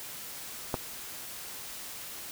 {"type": "clicks", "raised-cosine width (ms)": 1, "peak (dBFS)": [-14, -27], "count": 2, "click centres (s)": [0.742, 0.75], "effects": ["white hiss -42 dBFS RMS until 2.31 s"]}